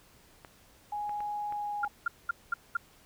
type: clicks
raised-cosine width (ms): 0.5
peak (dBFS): -31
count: 5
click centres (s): 0.448 / 1.094 / 1.205 / 1.524 / 1.848
type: tone with pitch glide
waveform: sine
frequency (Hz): 830.6 to 825.8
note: G#5 to G#5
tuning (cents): 0 to -10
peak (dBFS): -32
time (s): 0.92-1.88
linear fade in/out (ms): 5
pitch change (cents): -10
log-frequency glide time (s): 1.47-1.74
type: tone bursts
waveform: sine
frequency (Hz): 1396.9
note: F6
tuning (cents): 0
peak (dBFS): -25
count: 5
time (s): 1.83-2.77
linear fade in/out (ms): 5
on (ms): 20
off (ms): 210
effects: pink hiss -60 dBFS RMS until 3.05 s